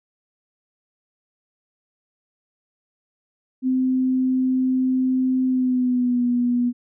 sine tone with pitch glide, 258.1 to 243.6 Hz, C4 to B3, -23 to -24 cents, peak -17 dBFS, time 3.62-6.73 s, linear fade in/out 50 ms, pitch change -101 cents, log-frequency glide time 5.46-6.24 s, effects none

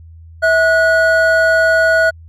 triangle tone pair together, 650 / 1459.2 Hz, E5 / F#6, -24 / -24 cents, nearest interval octave + major second, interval 1400 cents, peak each -10 dBFS, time 0.42-2.11 s, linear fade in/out 20 ms, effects added 82 Hz sine -35 dBFS peak until 2.28 s

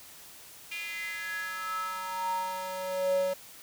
square tone with high-pass filter sweep, 186.1 Hz, F#3, 10 cents sharp, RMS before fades -33 dBFS, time 0.71-3.34 s, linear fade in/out 10 ms, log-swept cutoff 2500 to 490 Hz, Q 7.4, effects white hiss -50 dBFS RMS until 3.62 s

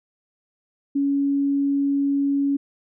sine tone, 280 Hz, C#4, 18 cents sharp, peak -18 dBFS, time 0.95-2.57 s, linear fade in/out 10 ms, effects none

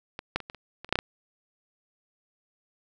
clicks, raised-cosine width 0.3 ms, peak -19 / -10 / -24 / -22 / -29 / -24 / -29 / -6 / -7 / -10 dBFS, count 10, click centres 0.191 / 0.36 / 0.403 / 0.499 / 0.547 / 0.846 / 0.891 / 0.926 / 0.956 / 0.989 s, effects none

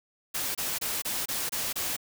white noise bursts, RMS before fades -31 dBFS, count 7, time 0.34-1.966 s, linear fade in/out 10 ms, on 210 ms, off 26 ms, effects none

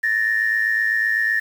sine tone pair together, 1746 / 1853.9 Hz, A6 / A#6, -14 / -10 cents, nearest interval minor second, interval 104 cents, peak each -19 dBFS, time 0.03-1.4 s, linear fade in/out 10 ms, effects tanh soft clip ceiling -10 dBFS + 7-bit

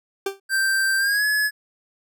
40% pulse tone with exponential decay, 392 Hz, G4, in tune, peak -18 dBFS, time 0.26-0.4 s, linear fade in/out 5 ms, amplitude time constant 30 ms
square tone with pitch glide, 1568 to 1700.1 Hz, G6 to G#6, 0 to +40 cents, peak -19 dBFS, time 0.49-1.51 s, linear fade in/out 50 ms, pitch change +140 cents, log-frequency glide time 0.98-1.25 s
effects none

